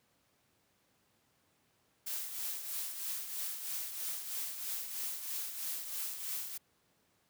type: noise with tremolo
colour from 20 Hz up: blue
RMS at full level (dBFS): -37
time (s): 2.06-6.58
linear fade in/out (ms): 10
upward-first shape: triangle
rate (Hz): 3.1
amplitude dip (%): 60
effects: pink hiss -73 dBFS RMS until 7.29 s + high-pass 100 Hz 12 dB/octave